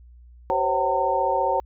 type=tone cluster; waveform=sine; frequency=382 / 509 / 544 / 762 / 909 Hz; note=G4 / C5 / C#5 / G5 / A#5; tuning=-45 / -48 / -33 / -49 / -44 cents; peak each=-30 / -29 / -25 / -26 / -23 dBFS; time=0.5-1.6 s; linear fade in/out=0 ms; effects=added 60 Hz sine -45 dBFS peak until 1.65 s